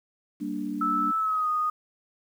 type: chord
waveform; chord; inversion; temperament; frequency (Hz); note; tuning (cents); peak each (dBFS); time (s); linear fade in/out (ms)
sine; G minor; none; equal; 196 / 233.1 / 293.7; G3 / Bb3 / D4; 0 / 0 / 0; -35 / -34 / -31; 0.4-1.12; 20
type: tone with pitch glide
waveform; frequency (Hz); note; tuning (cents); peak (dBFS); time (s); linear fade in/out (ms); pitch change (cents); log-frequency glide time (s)
sine; 1312 to 1238.4; E6 to D#6; -9 to -9; -23; 0.81-1.7; 5; -100; 1.18-1.48
effects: 9-bit